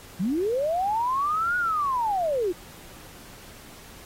sine linear two-way sweep, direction up then down, 160 to 1465 to 327 Hz, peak -22 dBFS, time 0.19-2.53 s, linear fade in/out 20 ms, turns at 1.57 s, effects pink hiss -47 dBFS RMS until 4.05 s + AAC 48 kbps

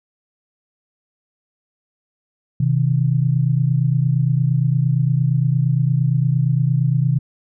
sine tone pair together, 128.72 / 157.4 Hz, C3 / D#3, -28 / +20 cents, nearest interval minor third, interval 348 cents, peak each -16 / -18 dBFS, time 2.6-7.19 s, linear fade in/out 5 ms, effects none

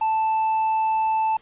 triangle tone, 880 Hz, A5, in tune, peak -17 dBFS, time 0.01-1.37 s, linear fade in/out 5 ms, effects pink hiss -54 dBFS RMS until 1.41 s + resampled to 8000 Hz

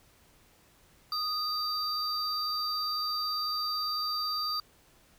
triangle tone pair together, 1238 / 4678 Hz, D#6 / D8, -9 / -8 cents, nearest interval octave + major seventh, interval 2301 cents, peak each -32 / -30 dBFS, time 1.12-4.6 s, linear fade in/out 2 ms, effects pink hiss -62 dBFS RMS until 5.18 s

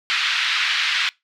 white band-pass noise, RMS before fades -21 dBFS, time 0.1-1.09 s, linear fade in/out 0 ms, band 1400 to 3700 Hz, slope 24 dB/octave, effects noise-tail reverb RT60 0.2 s tail -23 dB re dry

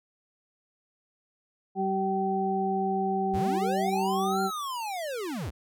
harmonic tone, 192.4 Hz, G3, 32 cents flat, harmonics 1 / 2 / 4, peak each -30 / -30 / -28 dBFS, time 1.75-4.51 s, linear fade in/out 50 ms
square linear two-way sweep, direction up then down, 49 to 1400 to 49 Hz, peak -32 dBFS, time 3.33-5.51 s, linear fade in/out 20 ms, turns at 4.42 s
effects none

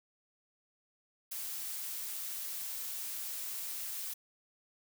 blue noise, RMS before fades -40 dBFS, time 1.31-4.14 s, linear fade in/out 10 ms, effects none

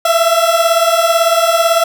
30% pulse beating tone pair, 659.3 / 677.3 Hz, E5 / E5, 0 / +47 cents, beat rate 18 Hz, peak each -10 dBFS, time 0.05-1.84 s, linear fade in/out 5 ms, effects none

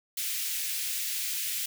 white high-pass noise, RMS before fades -32 dBFS, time 0.17-1.66 s, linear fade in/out 5 ms, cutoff 2000 Hz, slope 24 dB/octave, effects none

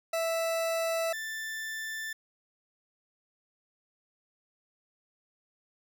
40% pulse tone pair in turn, 659.3 / 1768.3 Hz, E5 / A6, 0 / +8 cents, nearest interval octave + perfect fourth, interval 1708 cents, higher second, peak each -27 / -34 dBFS, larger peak first, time 0.13-1.13 / 1.13-2.13 s, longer neither, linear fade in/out 5 ms, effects none

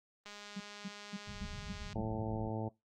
click train, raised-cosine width 0.2 ms, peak -32 dBFS, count 345, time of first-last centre 0.26-1.93 s, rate 206 Hz
sine tone bursts, 196 Hz, G3, in tune, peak -38 dBFS, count 6, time 0.56-2.018 s, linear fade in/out 10 ms, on 43 ms, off 240 ms
pink low-pass noise, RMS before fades -46 dBFS, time 1.27-2.5 s, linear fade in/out 5 ms, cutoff 220 Hz, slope 96 dB/octave
harmonic tone, 110 Hz, A2, in tune, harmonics 1 / 2 / 3 / 4 / 5 / 6 / 7 / 8, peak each -39 / -42 / -44 / -45 / -46 / -47 / -47 / -48 dBFS, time 1.95-2.69 s, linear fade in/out 10 ms
effects noise-tail reverb RT60 0.2 s tail -22 dB re dry + Opus 32 kbps

